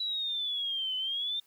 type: exponential two-way sweep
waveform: sine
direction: down then up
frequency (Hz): 3951 to 3014 to 3621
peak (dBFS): -30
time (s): 0-1.4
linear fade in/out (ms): 5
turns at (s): 0.96
effects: white hiss -67 dBFS RMS until 1.46 s